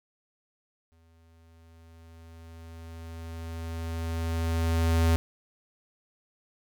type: tone with exponential growth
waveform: square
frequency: 82.41 Hz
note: E2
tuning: in tune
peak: -20 dBFS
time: 0.92-5.16 s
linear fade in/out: 0 ms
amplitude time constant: 920 ms
effects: none